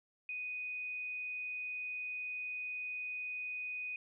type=tone; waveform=sine; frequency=2489 Hz; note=D#7; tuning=in tune; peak=-38 dBFS; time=0.29-3.96 s; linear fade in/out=2 ms; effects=none